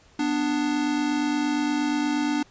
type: tone pair together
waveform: square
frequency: 246.9 / 295.4 Hz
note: B3 / D4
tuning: 0 / +10 cents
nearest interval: minor third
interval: 310 cents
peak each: -29 / -24 dBFS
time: 0.19-2.43 s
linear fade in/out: 5 ms
effects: pink hiss -56 dBFS RMS until 2.5 s + resampled to 16000 Hz